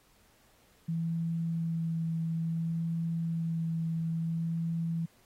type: tone with vibrato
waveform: sine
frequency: 164.81 Hz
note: E3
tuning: in tune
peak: -29 dBFS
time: 0.88-5.06 s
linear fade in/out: 10 ms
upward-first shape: sine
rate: 0.58 Hz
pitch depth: 12 cents each way
effects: pink hiss -65 dBFS RMS until 5.25 s + AAC 48 kbps